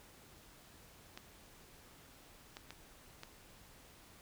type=clicks; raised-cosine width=0.2 ms; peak=-29 dBFS; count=4; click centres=1.175 / 2.569 / 2.706 / 3.234 s; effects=pink hiss -60 dBFS RMS until 4.21 s